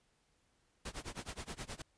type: noise with tremolo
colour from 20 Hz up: pink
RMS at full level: -42 dBFS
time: 0.85-1.82 s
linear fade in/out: 5 ms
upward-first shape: sine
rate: 9.5 Hz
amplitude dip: 95%
effects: pink hiss -75 dBFS RMS until 1.97 s + resampled to 22050 Hz